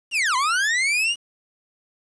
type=linear two-way sweep; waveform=40% pulse; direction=down then up; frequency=2926 to 981 to 2926 Hz; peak=-18 dBFS; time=0.11-1.16 s; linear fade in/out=50 ms; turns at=0.36 s; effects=resampled to 22050 Hz + 8-bit